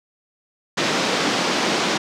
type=band-pass noise; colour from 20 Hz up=pink; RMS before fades=-21 dBFS; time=0.77-1.98 s; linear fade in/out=10 ms; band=190 to 6100 Hz; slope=24 dB/octave; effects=none